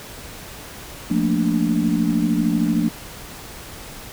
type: chord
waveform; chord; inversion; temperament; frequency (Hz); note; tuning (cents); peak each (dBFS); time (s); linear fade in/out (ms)
sine; Bb major seventh; second; equal; 174.61 / 220 / 233.1 / 293.7; F3 / A3 / Bb3 / D4; 0 / 0 / 0 / 0; -22; 1.1-2.89; 10
effects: pink hiss -37 dBFS RMS until 4.12 s